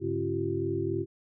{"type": "tone cluster", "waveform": "sine", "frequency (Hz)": [102.2, 143.5, 272.6, 340.4, 383.9], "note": ["G#2", "D3", "C#4", "F4", "G4"], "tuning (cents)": [-27, -40, -29, -44, -36], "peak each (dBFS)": [-35, -37, -39, -31, -32], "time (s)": [0, 1.06], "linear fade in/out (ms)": 50, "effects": []}